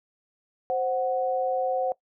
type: tone pair together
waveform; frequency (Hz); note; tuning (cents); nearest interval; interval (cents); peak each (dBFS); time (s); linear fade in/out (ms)
sine; 523.3 / 740.1; C5 / F#5; 0 / 0; tritone; 600; -26; 0.7-1.92; 0
effects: noise-tail reverb RT60 0.1 s tail -20 dB re dry